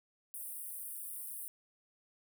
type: high-pass noise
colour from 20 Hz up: pink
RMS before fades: -44 dBFS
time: 0.34-1.48 s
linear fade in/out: 0 ms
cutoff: 8800 Hz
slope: 96 dB/octave
effects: none